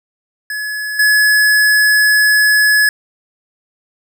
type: tone with level steps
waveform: square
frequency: 1700 Hz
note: G#6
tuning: 40 cents sharp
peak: -20 / -9 dBFS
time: 0.5-2.89 s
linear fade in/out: 2 ms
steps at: 0.99 s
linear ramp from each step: 5 ms
effects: none